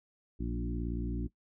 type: harmonic tone with a mistuned harmonic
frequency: 58.5 Hz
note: A#1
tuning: 7 cents sharp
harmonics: 1 / 2 / 3 / 4 / 5 / 6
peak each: -35 / -41 / -41 / -41 / -40 / -45 dBFS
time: 0.39-1.28 s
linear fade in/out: 20 ms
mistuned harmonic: 4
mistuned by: -15 cents
effects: noise-tail reverb RT60 0.1 s tail -19 dB re dry